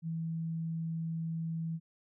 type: tone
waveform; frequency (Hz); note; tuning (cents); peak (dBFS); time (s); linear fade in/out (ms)
sine; 163.5; E3; -14; -33; 0.02-1.8; 50
effects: none